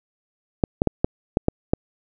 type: clicks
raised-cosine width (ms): 2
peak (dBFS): -3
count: 7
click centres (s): 0.638 / 0.819 / 0.873 / 1.045 / 1.371 / 1.484 / 1.735
effects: none